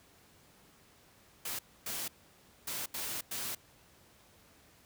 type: noise bursts at uneven times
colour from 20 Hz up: white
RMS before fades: -38 dBFS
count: 5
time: 1.45-1.59 / 1.86-2.08 / 2.67-2.86 / 2.94-3.21 / 3.31-3.55 s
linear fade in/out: 5 ms
effects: pink hiss -62 dBFS RMS until 4.85 s + high-pass 60 Hz 12 dB/octave